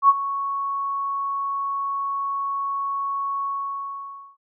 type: tone with ADSR envelope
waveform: sine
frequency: 1108.7 Hz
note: C#6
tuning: in tune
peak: -8 dBFS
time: 0.02-4.37 s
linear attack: 69 ms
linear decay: 37 ms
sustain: -15 dB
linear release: 930 ms
effects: none